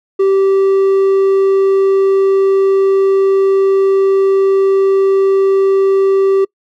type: tone with hard clipping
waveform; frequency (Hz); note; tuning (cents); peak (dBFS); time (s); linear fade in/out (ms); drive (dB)
sine; 388.7; G4; -15; -9; 0.19-6.45; 10; 3
effects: noise-tail reverb RT60 0.1 s tail -26 dB re dry